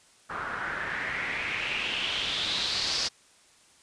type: noise with low-pass filter sweep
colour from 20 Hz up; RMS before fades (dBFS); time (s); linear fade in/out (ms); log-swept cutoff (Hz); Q
white; -31; 0.29-3.09; 20; 1300 to 5000; 4.3
effects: white hiss -59 dBFS RMS until 3.82 s + resampled to 22050 Hz